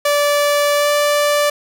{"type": "tone with pitch glide", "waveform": "sawtooth", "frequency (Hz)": [581, 585.7], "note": ["D5", "D5"], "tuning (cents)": [-19, -5], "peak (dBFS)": -9, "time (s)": [0.05, 1.5], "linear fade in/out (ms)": 5, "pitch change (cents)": 14, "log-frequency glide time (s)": [0.76, 0.89], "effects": []}